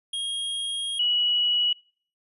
square / sine tone pair in turn, 3261 / 2928 Hz, G#7 / F#7, -32 / -19 cents, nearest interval major second, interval 187 cents, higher first, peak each -28 / -20 dBFS, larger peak second, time 0.13-0.99 / 0.99-1.73 s, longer first, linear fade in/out 5 ms, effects noise-tail reverb RT60 0.5 s tail -26 dB re dry + resampled to 32000 Hz

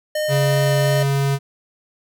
square tone with vibrato, 608 Hz, D#5, 40 cents flat, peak -20 dBFS, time 0.15-1.03 s, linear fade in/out 5 ms, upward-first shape sine, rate 2.8 Hz, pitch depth 9 cents each way
square tone, 138.59 Hz, C#3, in tune, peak -17 dBFS, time 0.28-1.39 s, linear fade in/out 50 ms
effects none

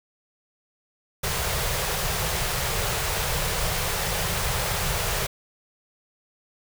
pink band-stop noise, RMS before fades -26 dBFS, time 1.23-5.27 s, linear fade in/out 10 ms, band 180 to 390 Hz, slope 48 dB/octave, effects none

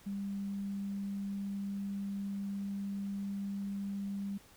sine tone, 198.8 Hz, G3, 25 cents sharp, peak -35 dBFS, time 0.06-4.38 s, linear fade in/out 10 ms, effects pink hiss -60 dBFS RMS until 4.56 s

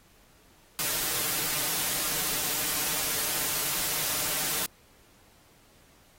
white noise with comb filter, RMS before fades -29 dBFS, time 0.79-4.66 s, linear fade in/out 0 ms, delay 6.6 ms, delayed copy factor +0.5, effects pink hiss -60 dBFS RMS until 6.18 s + AAC 48 kbps

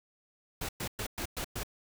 pink noise bursts, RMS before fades -36 dBFS, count 6, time 0.61-1.634 s, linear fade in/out 5 ms, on 79 ms, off 110 ms, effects none

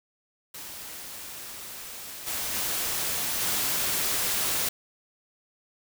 white noise with level steps, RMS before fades -40 / -31 / -29 / -27 dBFS, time 0.54-4.69 s, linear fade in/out 5 ms, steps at 2.26 / 2.53 / 3.4 s, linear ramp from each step 20 ms, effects none

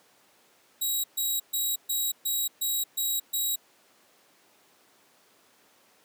5% pulse tone bursts, 3840 Hz, B7, 49 cents flat, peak -18 dBFS, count 8, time 0.81-3.56 s, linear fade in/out 10 ms, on 230 ms, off 130 ms, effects pink hiss -61 dBFS RMS until 6.04 s + high-pass 300 Hz 12 dB/octave

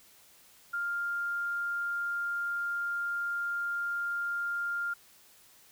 sine tone, 1400 Hz, F6, 4 cents sharp, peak -30 dBFS, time 0.73-4.94 s, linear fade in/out 10 ms, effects white hiss -59 dBFS RMS until 5.71 s

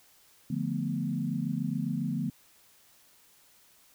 sine chord, B half-diminished seventh, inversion first, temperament equal, 146.83 / 174.61 / 220 / 246.9 Hz, D3 / F3 / A3 / B3, 0 / 0 / 0 / 0 cents, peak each -34 dBFS, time 0.5-2.3 s, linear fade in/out 5 ms, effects white hiss -61 dBFS RMS until 3.94 s

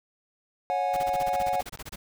triangle chord, C# suspended fourth, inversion none, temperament equal with one note detuned, 554.4 / 731.1 / 830.6 Hz, C#5 / F#5 / G#5, 0 / -21 / 0 cents, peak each -29 / -24 / -29 dBFS, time 0.7-1.61 s, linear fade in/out 0 ms
pink noise bursts, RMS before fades -38 dBFS, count 16, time 0.93-1.96 s, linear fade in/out 10 ms, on 40 ms, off 26 ms
click, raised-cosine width 0.2 ms, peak -30 dBFS, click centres 1.774 s
effects none

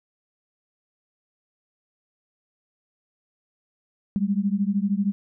sine beating tone pair, 194.9 / 207.9 Hz, G3 / G#3, -10 / +2 cents, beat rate 13 Hz, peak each -23 / -24 dBFS, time 4.16-5.12 s, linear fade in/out 0 ms, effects none

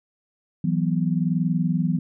sine chord, E suspended second, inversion none, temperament just, 164.81 / 185.42 / 247.2 Hz, E3 / F#3 / B3, 0 / +4 / +2 cents, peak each -22 / -24 / -27 dBFS, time 0.64-1.99 s, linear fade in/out 5 ms, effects none

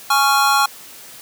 square chord, Db major, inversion second, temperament just, 831.5 / 1108.7 / 1385.9 Hz, Ab5 / Db6 / F6, +2 / 0 / -14 cents, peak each -18 dBFS, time 0.1-0.66 s, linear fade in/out 5 ms, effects white hiss -39 dBFS RMS until 1.21 s + high-pass 100 Hz 12 dB/octave

